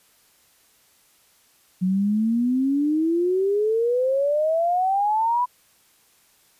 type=exponential sweep; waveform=sine; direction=up; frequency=181.1 to 999 Hz; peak=-18 dBFS; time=1.81-5.46 s; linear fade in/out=20 ms; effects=white hiss -59 dBFS RMS until 6.59 s + resampled to 32000 Hz